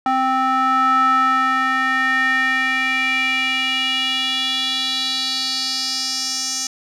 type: tone with band-pass filter sweep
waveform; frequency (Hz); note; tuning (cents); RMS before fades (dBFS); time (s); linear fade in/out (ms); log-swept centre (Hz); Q
square; 261.6; C4; 0; -19; 0.06-6.67; 2; 1000 to 6100; 4.6
effects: none